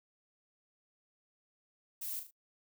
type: noise with echo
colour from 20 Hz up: violet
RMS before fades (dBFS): -40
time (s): 2.01-2.2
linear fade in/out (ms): 10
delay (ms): 37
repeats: 3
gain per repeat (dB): -7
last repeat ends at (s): 2.311
effects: noise-tail reverb RT60 0.1 s tail -25 dB re dry